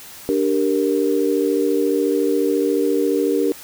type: chord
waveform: sine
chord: G minor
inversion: second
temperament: equal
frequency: 293.7 / 392 / 466.2 Hz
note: D4 / G4 / Bb4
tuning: 0 / 0 / 0 cents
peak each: -20 dBFS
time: 0.29-3.52 s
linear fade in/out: 0 ms
effects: white hiss -39 dBFS RMS until 3.63 s